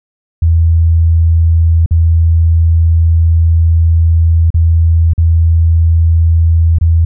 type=tone with dropouts; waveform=sine; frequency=82.41 Hz; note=E2; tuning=in tune; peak=-5 dBFS; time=0.42-7.05 s; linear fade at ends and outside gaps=5 ms; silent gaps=1.861-1.909 / 4.504-4.542 / 5.135-5.179 / 6.786-6.811 s; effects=none